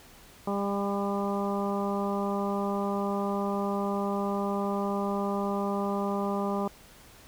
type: harmonic tone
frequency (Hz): 200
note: G3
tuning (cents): +35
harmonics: 1 / 2 / 3 / 4 / 5 / 6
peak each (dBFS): -30 / -33 / -35 / -36 / -37 / -38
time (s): 0.47-6.68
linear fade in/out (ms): 5
effects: pink hiss -53 dBFS RMS until 7.27 s